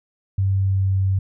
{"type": "tone with pitch glide", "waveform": "sine", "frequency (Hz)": [96.9, 95.9], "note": ["G2", "G2"], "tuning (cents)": [-20, -37], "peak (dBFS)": -16, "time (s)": [0.38, 1.19], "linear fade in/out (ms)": 5, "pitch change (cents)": -17, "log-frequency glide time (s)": [0.51, 0.96], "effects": []}